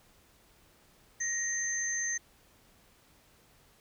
sine tone pair together, 1880 / 6255 Hz, A#6 / G8, +14 / -5 cents, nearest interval octave + major sixth, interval 2081 cents, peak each -34 / -32 dBFS, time 1.2-2.18 s, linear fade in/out 10 ms, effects pink hiss -63 dBFS RMS until 3.8 s

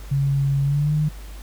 sine tone with pitch glide, 138.59 to 152.01 Hz, C#3 to D#3, 0 to -40 cents, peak -17 dBFS, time 0.11-1.09 s, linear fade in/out 10 ms, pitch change +160 cents, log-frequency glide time 0.63-0.94 s, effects added 50 Hz sine -34 dBFS peak until 1.42 s + pink hiss -46 dBFS RMS until 1.42 s

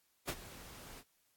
pink noise with ADSR envelope, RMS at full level -36 dBFS, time 0.27-1.04 s, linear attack 17 ms, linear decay 57 ms, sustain -16 dB, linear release 56 ms, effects white hiss -75 dBFS RMS until 1.36 s + AAC 64 kbps

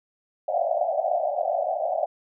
pink band-pass noise, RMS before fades -25 dBFS, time 0.48-2.06 s, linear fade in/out 5 ms, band 590 to 750 Hz, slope 96 dB/octave, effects none

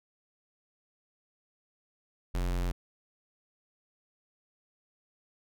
square tone, 44.39 Hz, F1, 29 cents sharp, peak -29 dBFS, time 2.34-2.72 s, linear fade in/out 10 ms, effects none

